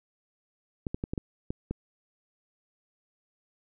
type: clicks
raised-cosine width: 3 ms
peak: -18 dBFS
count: 7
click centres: 0.868 / 0.945 / 1.039 / 1.135 / 1.178 / 1.505 / 1.71 s
effects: none